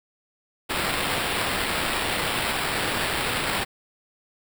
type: noise with sample-and-hold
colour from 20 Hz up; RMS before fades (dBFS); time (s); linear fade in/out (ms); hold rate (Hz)
white; -26; 0.69-3.65; 20; 6300
effects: none